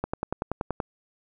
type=click train; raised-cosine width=1 ms; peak=-13 dBFS; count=9; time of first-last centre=0.04-0.802 s; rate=10.5 Hz; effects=none